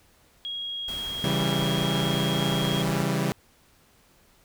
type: tone with pitch glide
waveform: sine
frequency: 3291 to 3268 Hz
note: G#7 to G#7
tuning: -16 to -29 cents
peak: -30 dBFS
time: 0.45-2.82 s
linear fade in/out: 0 ms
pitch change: -13 cents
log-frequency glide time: 0.58-1.12 s
type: noise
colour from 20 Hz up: pink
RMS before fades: -40 dBFS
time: 0.88-3.03 s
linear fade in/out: 2 ms
type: chord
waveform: sawtooth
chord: C# diminished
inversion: none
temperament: equal with one note detuned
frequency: 137 / 164.81 / 196 Hz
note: C#3 / E3 / G3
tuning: -20 / 0 / 0 cents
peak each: -24 dBFS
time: 1.24-3.32 s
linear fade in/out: 0 ms
effects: pink hiss -60 dBFS RMS until 4.44 s